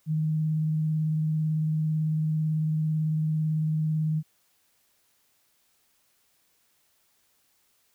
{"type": "tone with vibrato", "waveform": "sine", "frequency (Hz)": 155.9, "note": "D#3", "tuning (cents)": 4, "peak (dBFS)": -23, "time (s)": [0.06, 4.23], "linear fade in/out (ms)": 50, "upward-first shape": "triangle", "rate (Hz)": 18, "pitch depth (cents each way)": 20, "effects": ["white hiss -68 dBFS RMS until 7.94 s"]}